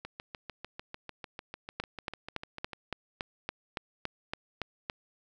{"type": "two click trains", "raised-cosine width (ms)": 0.3, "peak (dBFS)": [-24, -17], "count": [19, 12], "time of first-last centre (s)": [[0.05, 2.733], [1.8, 4.899]], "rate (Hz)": [6.71, 3.55], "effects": []}